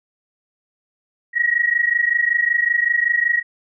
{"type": "tone pair together", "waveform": "sine", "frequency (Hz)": [1888.7, 1914], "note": ["A#6", "A#6"], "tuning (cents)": [22, 45], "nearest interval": "unison", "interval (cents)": 23, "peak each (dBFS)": -18, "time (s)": [1.33, 3.43], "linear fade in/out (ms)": 50, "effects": []}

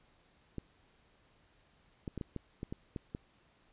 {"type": "clicks", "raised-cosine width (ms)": 3, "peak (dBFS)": -26, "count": 9, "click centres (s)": [0.583, 2.078, 2.177, 2.212, 2.363, 2.631, 2.725, 2.962, 3.149], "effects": ["pink hiss -68 dBFS RMS until 3.72 s", "resampled to 8000 Hz"]}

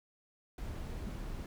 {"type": "noise", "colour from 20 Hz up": "brown", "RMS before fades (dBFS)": -41, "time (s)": [0.58, 1.46], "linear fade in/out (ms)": 2}
{"type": "tone with exponential growth", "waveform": "sine", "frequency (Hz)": 208.4, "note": "G#3", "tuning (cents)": 6, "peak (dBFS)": -37, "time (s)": [0.98, 1.09], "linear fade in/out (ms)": 5, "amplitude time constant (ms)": 23}
{"effects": []}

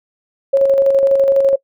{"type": "tone with tremolo", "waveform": "sine", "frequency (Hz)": 547, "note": "C#5", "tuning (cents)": -23, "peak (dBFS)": -7, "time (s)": [0.53, 1.56], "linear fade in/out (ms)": 10, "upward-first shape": "square", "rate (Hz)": 12, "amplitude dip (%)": 35, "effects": ["noise-tail reverb RT60 0.1 s tail -23 dB re dry"]}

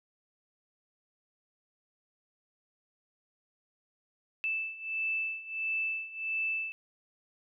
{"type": "beating tone pair", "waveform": "sine", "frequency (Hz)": [2637, 2638.5], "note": ["E7", "E7"], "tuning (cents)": [0, 1], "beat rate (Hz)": 1.5, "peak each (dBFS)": [-36, -33], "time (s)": [4.44, 6.72], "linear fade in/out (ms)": 0, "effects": []}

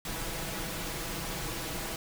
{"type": "noise with comb filter", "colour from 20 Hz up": "pink", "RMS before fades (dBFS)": -36, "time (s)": [0.05, 1.96], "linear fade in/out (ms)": 2, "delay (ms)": 6.1, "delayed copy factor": 0.55, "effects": []}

